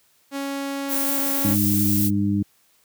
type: tone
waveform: sawtooth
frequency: 277.2 Hz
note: C#4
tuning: in tune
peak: -22 dBFS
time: 0.31-1.57 s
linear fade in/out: 50 ms
type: noise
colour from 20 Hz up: violet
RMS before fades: -24 dBFS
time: 0.88-2.11 s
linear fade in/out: 50 ms
type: harmonic tone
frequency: 100.9 Hz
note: G#2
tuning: 49 cents flat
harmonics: 1 / 2 / 3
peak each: -24 / -21 / -24 dBFS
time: 1.44-2.43 s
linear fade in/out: 10 ms
effects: white hiss -61 dBFS RMS until 2.84 s + high-pass 60 Hz 12 dB/octave